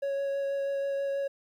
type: tone with vibrato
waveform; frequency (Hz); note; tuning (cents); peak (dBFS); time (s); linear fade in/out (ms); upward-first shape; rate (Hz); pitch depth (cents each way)
triangle; 554.4; C#5; 0; -26; 0.02-1.28; 10; sine; 6.2; 9
effects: 11-bit